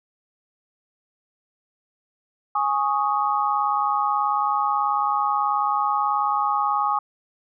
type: chord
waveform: sine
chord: Ab suspended fourth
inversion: none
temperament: just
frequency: 830.6 / 1107.5 / 1245.9 Hz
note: Ab5 / Db6 / Eb6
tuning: 0 / -2 / +2 cents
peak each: -23 / -24 / -24 dBFS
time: 2.55-6.99 s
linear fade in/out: 5 ms
effects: none

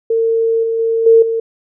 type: tone with level steps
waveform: sine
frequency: 454.1 Hz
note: A#4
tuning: 45 cents flat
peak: -11 / -14 / -12 / -4 / -14 dBFS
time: 0.1-1.4 s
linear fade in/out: 5 ms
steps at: 0.63 / 0.79 / 1.06 / 1.22 s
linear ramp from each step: 5 ms
effects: none

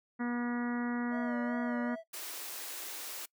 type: harmonic tone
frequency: 241 Hz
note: B3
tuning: 42 cents flat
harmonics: 1 / 2 / 3 / 4 / 5 / 6 / 7 / 8 / 9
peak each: -32 / -45 / -46 / -45 / -47 / -45 / -48 / -46 / -58 dBFS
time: 0.19-1.96 s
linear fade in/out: 20 ms
type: tone with vibrato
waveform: triangle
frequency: 622.3 Hz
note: D#5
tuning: in tune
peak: -39 dBFS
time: 1.1-2.04 s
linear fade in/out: 50 ms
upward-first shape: sine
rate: 2.5 Hz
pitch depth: 97 cents each way
type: high-pass noise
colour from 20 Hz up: white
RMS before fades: -42 dBFS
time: 2.13-3.26 s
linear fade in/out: 10 ms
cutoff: 290 Hz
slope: 48 dB/octave
effects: noise-tail reverb RT60 0.1 s tail -24 dB re dry

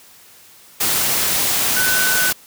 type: tone in noise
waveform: sine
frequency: 1503 Hz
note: F#6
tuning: 27 cents sharp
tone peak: -18 dBFS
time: 1.76-2.31 s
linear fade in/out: 10 ms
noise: white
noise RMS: -18 dBFS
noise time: 0.8-2.33 s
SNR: -3 dB
effects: white hiss -46 dBFS RMS until 2.46 s + high-pass 60 Hz 12 dB/octave

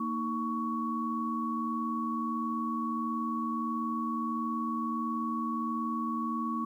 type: tone cluster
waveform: sine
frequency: 230.9 / 312.4 / 1118 Hz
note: A#3 / D#4 / C#6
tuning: -16 / +7 / +14 cents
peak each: -33 / -38 / -33 dBFS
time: 0-6.65 s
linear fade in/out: 5 ms
effects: 11-bit

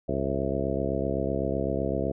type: harmonic tone with a mistuned harmonic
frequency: 67.9 Hz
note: C#2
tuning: 35 cents flat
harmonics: 1 / 2 / 3 / 4 / 5 / 6 / 7 / 8 / 10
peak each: -34 / -34 / -34 / -34 / -34 / -34 / -34 / -34 / -34 dBFS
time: 0.08-2.12 s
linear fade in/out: 10 ms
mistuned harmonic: 10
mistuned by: -62 cents
effects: none

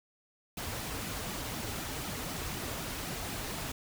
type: noise with flanger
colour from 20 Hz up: pink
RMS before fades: -38 dBFS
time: 0.57-3.72 s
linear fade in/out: 5 ms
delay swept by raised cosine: 1.8 to 5.9 ms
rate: 4 Hz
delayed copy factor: -0.65
effects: none

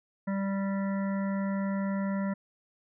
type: harmonic tone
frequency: 196 Hz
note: G3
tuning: in tune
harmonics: 1 / 3 / 5 / 7 / 9 / 10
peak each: -28 / -38 / -42 / -45 / -47 / -48 dBFS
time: 0.27-2.34 s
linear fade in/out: 10 ms
effects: none

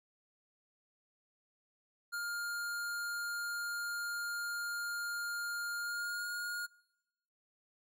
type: tone with pitch glide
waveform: square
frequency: 1409 to 1429.5 Hz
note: F6 to F6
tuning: +15 to +40 cents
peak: -37 dBFS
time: 2.12-6.67 s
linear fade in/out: 20 ms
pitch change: +25 cents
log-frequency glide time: 5.77-6.27 s
effects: noise-tail reverb RT60 0.9 s tail -23 dB re dry

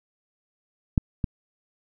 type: clicks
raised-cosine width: 5 ms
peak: -6 / -12 dBFS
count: 2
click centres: 0.978 / 1.242 s
effects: none

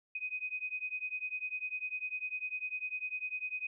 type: beating tone pair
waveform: sine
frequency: 2500 / 2510 Hz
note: D#7 / D#7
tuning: +8 / +15 cents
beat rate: 10 Hz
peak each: -39 / -39 dBFS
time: 0.15-3.67 s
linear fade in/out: 5 ms
effects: none

